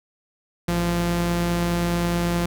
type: tone pair together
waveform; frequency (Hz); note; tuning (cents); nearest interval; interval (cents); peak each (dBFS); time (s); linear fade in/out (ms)
sawtooth; 54.4 / 172.7; A1 / F3; -19 / -19; octave + minor sixth; 2000; -25 / -17; 0.68-2.46; 5
effects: none